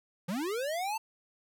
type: linear sweep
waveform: square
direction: up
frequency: 161.1 to 908 Hz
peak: -32 dBFS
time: 0.28-0.98 s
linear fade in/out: 10 ms
effects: none